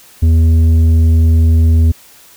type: tone with tanh clipping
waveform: sine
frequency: 81.3 Hz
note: E2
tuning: 23 cents flat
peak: -7 dBFS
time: 0.22-1.92 s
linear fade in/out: 10 ms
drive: 7 dB
effects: white hiss -42 dBFS RMS until 2.36 s